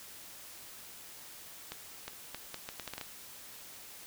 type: accelerating click train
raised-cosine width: 0.2 ms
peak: -22 dBFS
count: 10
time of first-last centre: 1.72-3.012 s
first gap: 360 ms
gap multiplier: 0.74
effects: white hiss -50 dBFS RMS until 4.06 s